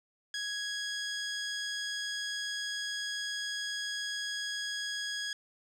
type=tone; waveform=15% pulse; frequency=1661.2 Hz; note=G#6; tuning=in tune; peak=-27 dBFS; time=0.34-5.33 s; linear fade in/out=2 ms; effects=low-pass 8000 Hz 12 dB/octave